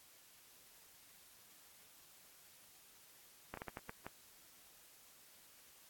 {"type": "slowing click train", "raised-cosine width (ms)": 0.5, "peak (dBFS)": -29, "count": 7, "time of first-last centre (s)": [3.54, 4.066], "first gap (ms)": 33, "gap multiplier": 1.39, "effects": ["white hiss -63 dBFS RMS until 5.89 s", "AAC 64 kbps"]}